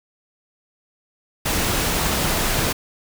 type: noise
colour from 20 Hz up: pink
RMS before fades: -21 dBFS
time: 1.45-2.73 s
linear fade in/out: 10 ms
effects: none